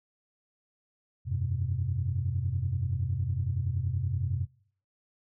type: chord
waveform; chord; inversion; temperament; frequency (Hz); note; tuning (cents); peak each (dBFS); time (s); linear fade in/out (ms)
sine; F suspended second; none; equal with one note detuned; 87.31 / 98 / 127.75; F2 / G2 / C3; 0 / 0 / -41; -31; 1.25-4.47; 50
effects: noise-tail reverb RT60 0.6 s tail -25 dB re dry + tanh soft clip ceiling -18 dBFS